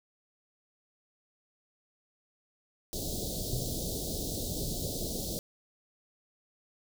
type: band-stop noise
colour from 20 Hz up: pink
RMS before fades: -35 dBFS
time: 2.93-5.39 s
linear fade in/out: 0 ms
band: 660 to 3700 Hz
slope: 48 dB/octave
type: tone with exponential decay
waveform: sine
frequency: 128.8 Hz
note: C3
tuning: 27 cents flat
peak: -28 dBFS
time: 3.53-3.89 s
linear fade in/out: 0 ms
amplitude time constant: 78 ms
effects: none